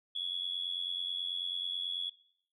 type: tone with amplitude modulation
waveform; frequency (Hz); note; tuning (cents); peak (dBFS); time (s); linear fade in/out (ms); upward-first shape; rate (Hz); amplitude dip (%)
sine; 3381; G#7; +30; -29; 0.15-2.1; 10; sine; 89.2; 85
effects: noise-tail reverb RT60 0.6 s tail -19 dB re dry + tanh soft clip ceiling -26 dBFS